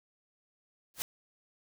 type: noise with exponential growth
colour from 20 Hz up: white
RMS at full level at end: -30 dBFS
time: 0.94-1.02 s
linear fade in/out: 0 ms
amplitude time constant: 17 ms
effects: none